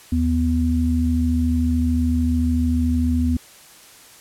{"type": "tone pair together", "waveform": "sine", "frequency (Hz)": [77.8, 247], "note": ["D#2", "B3"], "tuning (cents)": [0, 0], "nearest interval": "octave + minor sixth", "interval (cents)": 2000, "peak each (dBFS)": [-19, -19], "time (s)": [0.12, 3.37], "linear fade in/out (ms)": 5, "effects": ["white hiss -46 dBFS RMS until 4.2 s", "low-pass 12000 Hz 12 dB/octave"]}